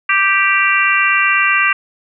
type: harmonic tone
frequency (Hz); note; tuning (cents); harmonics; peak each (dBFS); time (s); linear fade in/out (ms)
392; G4; 0; 3 / 4 / 5 / 6 / 7; -17 / -17 / -17 / -17 / -17; 0.09-1.73; 5
effects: none